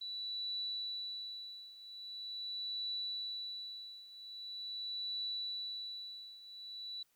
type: tone with tremolo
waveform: sine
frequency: 3951 Hz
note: B7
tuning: in tune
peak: -36 dBFS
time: 0.01-7.03 s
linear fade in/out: 5 ms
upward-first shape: triangle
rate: 0.43 Hz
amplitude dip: 85%
effects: white hiss -75 dBFS RMS until 7.15 s